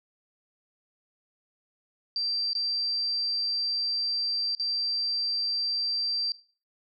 sine tone with dropouts, 4699 Hz, D8, in tune, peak -26 dBFS, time 2.16-6.32 s, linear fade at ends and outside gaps 1 ms, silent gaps 2.532-2.551 / 4.55-4.597 s, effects noise-tail reverb RT60 0.4 s tail -18 dB re dry

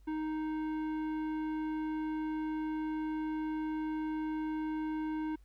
sine tone with tanh clipping, 311.1 Hz, D#4, in tune, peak -35 dBFS, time 0.07-5.36 s, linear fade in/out 10 ms, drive 13 dB, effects added 50 Hz sine -56 dBFS peak until 5.44 s + pink hiss -75 dBFS RMS until 5.44 s

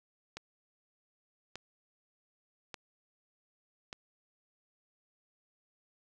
click train, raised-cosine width 0.2 ms, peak -24 dBFS, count 4, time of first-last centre 0.37-3.929 s, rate 0.843 Hz, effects none

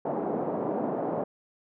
white band-pass noise, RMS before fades -30 dBFS, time 0.05-1.24 s, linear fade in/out 5 ms, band 170 to 730 Hz, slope 24 dB/octave, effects none

